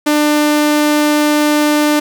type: tone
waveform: sawtooth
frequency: 298.4 Hz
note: D4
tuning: 28 cents sharp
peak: -6 dBFS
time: 0.06-2 s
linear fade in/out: 10 ms
effects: 7-bit